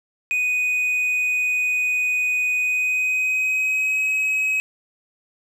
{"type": "tone with pitch glide", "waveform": "triangle", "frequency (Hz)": [2489, 2547], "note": ["D#7", "D#7"], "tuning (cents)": [0, 40], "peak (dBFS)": -17, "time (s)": [0.31, 4.6], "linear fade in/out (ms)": 0, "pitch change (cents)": 40, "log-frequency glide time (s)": [2.57, 4.06], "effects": []}